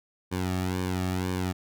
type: tone with flanger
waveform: sawtooth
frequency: 92 Hz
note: F#2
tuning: 9 cents flat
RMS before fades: -29 dBFS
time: 0.31-1.53 s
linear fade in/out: 20 ms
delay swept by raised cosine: 1.5 to 2.01 ms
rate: 2 Hz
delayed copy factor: -0.85
effects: none